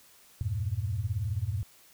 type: chord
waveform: sine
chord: E diminished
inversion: none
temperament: equal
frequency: 82.41 / 98 / 116.54 Hz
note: E2 / G2 / Bb2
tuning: 0 / 0 / 0 cents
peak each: -36 / -31 / -33 dBFS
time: 0.41-1.63 s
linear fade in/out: 0 ms
effects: white hiss -58 dBFS RMS until 1.93 s